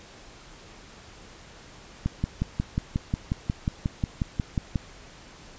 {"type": "click train", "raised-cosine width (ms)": 5, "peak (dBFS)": -12, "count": 16, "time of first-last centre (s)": [2.06, 4.758], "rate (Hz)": 5.56, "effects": ["pink hiss -48 dBFS RMS until 5.58 s", "resampled to 16000 Hz"]}